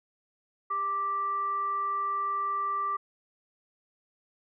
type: tone with frequency modulation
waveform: sine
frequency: 1174.7 Hz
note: D6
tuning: in tune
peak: -27 dBFS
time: 0.7-2.97 s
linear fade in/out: 10 ms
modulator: 773 Hz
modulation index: 0.22
effects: none